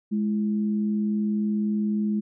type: tone pair together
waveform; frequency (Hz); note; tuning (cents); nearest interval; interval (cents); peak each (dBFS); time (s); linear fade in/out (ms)
sine; 210 / 333.6; G#3 / E4; +19 / +21; minor sixth; 802; -22 / -34; 0.11-2.21; 20
effects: none